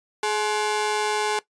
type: ring-modulated tone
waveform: sawtooth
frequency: 636 Hz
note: D#5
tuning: 38 cents sharp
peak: -15 dBFS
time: 0.23-1.39 s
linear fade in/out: 2 ms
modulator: 214 Hz
effects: noise-tail reverb RT60 0.1 s tail -18 dB re dry + resampled to 22050 Hz